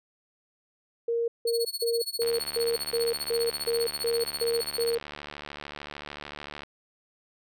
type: tone bursts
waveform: sine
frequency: 466.2 Hz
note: A#4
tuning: in tune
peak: -24 dBFS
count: 11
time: 1.08-4.98 s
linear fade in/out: 5 ms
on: 200 ms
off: 170 ms
type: tone with tremolo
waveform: sawtooth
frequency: 4383 Hz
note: C#8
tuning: 20 cents flat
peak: -25 dBFS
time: 1.47-4.95 s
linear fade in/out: 5 ms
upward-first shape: sine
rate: 15 Hz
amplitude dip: 95%
type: click train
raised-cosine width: 0.3 ms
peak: -22 dBFS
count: 325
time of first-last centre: 2.22-6.634 s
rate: 73.4 Hz
effects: none